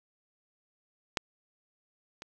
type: clicks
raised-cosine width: 0.2 ms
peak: -10 / -25 dBFS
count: 2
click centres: 1.172 / 2.221 s
effects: none